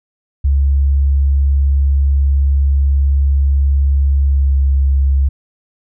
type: tone with pitch glide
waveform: sine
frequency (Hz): 69.3 to 68.27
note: C#2 to C#2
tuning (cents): 0 to -26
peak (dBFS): -9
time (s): 0.44-5.29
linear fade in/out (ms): 10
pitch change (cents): -26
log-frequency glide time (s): 4.24-4.56
effects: none